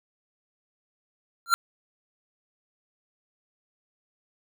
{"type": "tone with exponential growth", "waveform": "square", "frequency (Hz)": 1372, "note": "F6", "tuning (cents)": -31, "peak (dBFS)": -13, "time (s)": [1.46, 1.54], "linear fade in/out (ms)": 0, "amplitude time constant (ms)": 17, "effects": []}